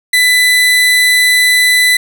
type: tone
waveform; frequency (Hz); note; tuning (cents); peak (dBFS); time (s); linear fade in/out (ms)
30% pulse; 1995; B6; +17; -4; 0.13-1.97; 5
effects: none